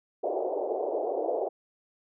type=band-pass noise; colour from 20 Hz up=pink; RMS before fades=-30 dBFS; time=0.23-1.49 s; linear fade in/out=10 ms; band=370 to 740 Hz; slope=48 dB/octave; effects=none